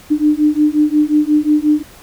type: beating tone pair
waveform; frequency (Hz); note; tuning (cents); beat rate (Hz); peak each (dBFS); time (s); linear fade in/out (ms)
sine; 298 / 303.6; D4 / D#4; +25 / -42; 5.6; -13; 0.1-1.83; 20
effects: pink hiss -41 dBFS RMS until 2.02 s